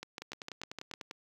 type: two click trains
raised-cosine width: 0.2 ms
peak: -23 / -24 dBFS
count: 7 / 10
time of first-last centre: 0.03-0.938 / 0.22-1.111 s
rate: 6.61 / 10.1 Hz
effects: high-pass 100 Hz 12 dB/octave + 9-bit